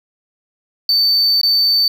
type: tone with dropouts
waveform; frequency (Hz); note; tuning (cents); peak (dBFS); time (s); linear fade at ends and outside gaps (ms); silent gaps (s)
sine; 4552; C#8; +45; -8; 0.89-1.88; 2; 1.414-1.432
effects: tanh soft clip ceiling -10 dBFS + 7-bit